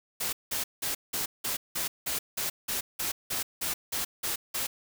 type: noise bursts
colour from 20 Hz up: white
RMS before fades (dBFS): -31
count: 15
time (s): 0.2-4.67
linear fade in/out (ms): 10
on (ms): 130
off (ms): 180
effects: none